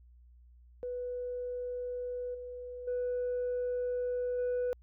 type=tone with level steps; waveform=sine; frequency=493.9 Hz; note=B4; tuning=in tune; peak=-34 / -40 / -29 / -27 dBFS; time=0.83-4.73 s; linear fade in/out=0 ms; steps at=2.34 / 2.87 / 4.38 s; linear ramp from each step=10 ms; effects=tanh soft clip ceiling -28 dBFS + added 60 Hz sine -55 dBFS peak until 4.82 s